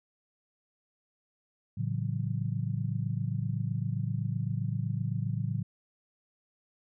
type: chord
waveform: sine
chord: F# minor seventh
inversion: first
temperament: just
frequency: 111 / 138.75 / 166.5 / 185 Hz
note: A2 / C#3 / E3 / F#3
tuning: +16 / +2 / +18 / 0 cents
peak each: -32 / -33 / -38 / -38 dBFS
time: 1.77-5.63 s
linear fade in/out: 10 ms
effects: none